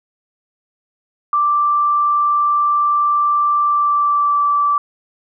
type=tone with pitch glide; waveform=sine; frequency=1174.7 to 1161.9 Hz; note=D6 to D6; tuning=0 to -19 cents; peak=-12 dBFS; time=1.33-4.78 s; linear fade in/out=2 ms; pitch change=-19 cents; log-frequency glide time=3.63-4.42 s; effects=none